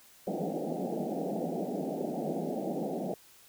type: band-pass noise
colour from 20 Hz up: pink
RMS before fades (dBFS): -34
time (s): 0.27-3.14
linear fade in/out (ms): 2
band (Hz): 160 to 790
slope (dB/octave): 96
effects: white hiss -58 dBFS RMS until 3.48 s